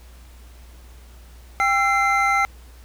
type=tone cluster; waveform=triangle; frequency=793 / 1344 / 2079 Hz; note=G5 / E6 / C7; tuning=+20 / +33 / -12 cents; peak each=-19 dBFS; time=1.6-2.45 s; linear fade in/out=0 ms; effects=added 60 Hz sine -42 dBFS peak until 2.84 s + pink hiss -52 dBFS RMS until 2.84 s